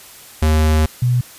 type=tone pair in turn; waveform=square / sine; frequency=77.78 / 123.47 Hz; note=D#2 / B2; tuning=0 / 0 cents; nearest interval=minor sixth; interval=800 cents; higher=second; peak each=-12 dBFS; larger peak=neither; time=0.42-0.86 / 1.02-1.21 s; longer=first; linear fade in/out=5 ms; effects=white hiss -40 dBFS RMS until 1.38 s + resampled to 32000 Hz